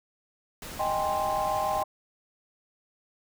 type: noise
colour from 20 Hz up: pink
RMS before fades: -40 dBFS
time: 0.62-1.83 s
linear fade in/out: 2 ms
type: chord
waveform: sine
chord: Ab major seventh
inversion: second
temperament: equal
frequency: 622.3 / 784 / 830.6 / 1046.5 Hz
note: Eb5 / G5 / Ab5 / C6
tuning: 0 / 0 / 0 / 0 cents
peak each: -31 / -29 / -33 / -31 dBFS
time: 0.79-1.84 s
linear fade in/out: 10 ms
effects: none